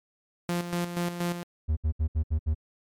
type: tone with tremolo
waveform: sawtooth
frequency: 174.1 Hz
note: F3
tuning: 5 cents flat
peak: -22 dBFS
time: 0.49-1.43 s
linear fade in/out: 0 ms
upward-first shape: square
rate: 4.2 Hz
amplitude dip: 60%
type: tone bursts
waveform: triangle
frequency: 77.78 Hz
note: D#2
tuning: in tune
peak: -20 dBFS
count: 6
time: 1.68-2.548 s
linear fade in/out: 20 ms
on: 88 ms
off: 68 ms
effects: MP3 96 kbps